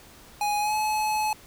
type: tone with pitch glide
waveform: square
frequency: 830.6 to 855.9 Hz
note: G#5 to A5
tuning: 0 to -48 cents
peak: -24 dBFS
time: 0.41-1.33 s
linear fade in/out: 2 ms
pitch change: +52 cents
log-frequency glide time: 0.59-0.75 s
effects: pink hiss -50 dBFS RMS until 1.46 s